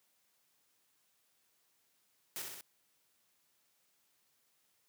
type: noise with echo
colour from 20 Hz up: white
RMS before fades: -41 dBFS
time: 2.36-2.42 s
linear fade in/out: 0 ms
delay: 63 ms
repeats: 3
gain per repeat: -3 dB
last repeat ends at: 2.609 s
effects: white hiss -75 dBFS RMS until 4.88 s + high-pass 100 Hz 12 dB/octave